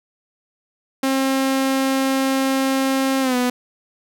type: tone with pitch glide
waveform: sawtooth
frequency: 267.5 to 248.1 Hz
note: C4 to B3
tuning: +38 to +8 cents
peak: -13 dBFS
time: 1.03-3.5 s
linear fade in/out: 5 ms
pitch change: -130 cents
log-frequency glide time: 3.21-3.36 s
effects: none